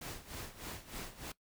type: noise with tremolo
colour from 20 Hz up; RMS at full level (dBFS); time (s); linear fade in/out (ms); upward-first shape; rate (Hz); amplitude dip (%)
pink; -43; 0.01-1.32; 5; sine; 3.3; 80
effects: noise-tail reverb RT60 0.1 s tail -19 dB re dry